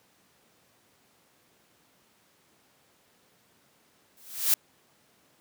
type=noise with exponential growth; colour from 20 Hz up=blue; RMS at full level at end=-19 dBFS; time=4.17-4.54 s; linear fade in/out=2 ms; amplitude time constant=80 ms; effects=pink hiss -64 dBFS RMS until 5.4 s + high-pass 150 Hz 12 dB/octave